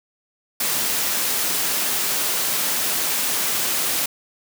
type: high-pass noise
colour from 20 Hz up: white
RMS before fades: -22 dBFS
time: 0.6-4.06 s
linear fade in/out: 5 ms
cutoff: 150 Hz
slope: 12 dB/octave
effects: none